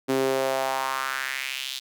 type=tone with high-pass filter sweep; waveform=sawtooth; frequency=133.1 Hz; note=C3; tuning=30 cents sharp; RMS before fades=-27 dBFS; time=0.08-1.8 s; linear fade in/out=20 ms; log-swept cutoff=310 to 3800 Hz; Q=2.9; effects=none